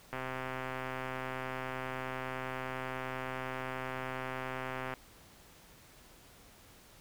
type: click train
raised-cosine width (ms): 0.5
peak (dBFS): -23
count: 626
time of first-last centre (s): 0.13-4.938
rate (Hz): 130
effects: pink hiss -58 dBFS RMS until 7 s